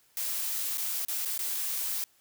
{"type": "noise with dropouts", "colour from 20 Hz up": "blue", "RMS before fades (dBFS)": -32, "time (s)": [0.17, 2.04], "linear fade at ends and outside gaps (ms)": 0, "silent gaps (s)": [[0.773, 0.781], [1.049, 1.084], [1.25, 1.257], [1.377, 1.391]], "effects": ["white hiss -65 dBFS RMS until 2.2 s"]}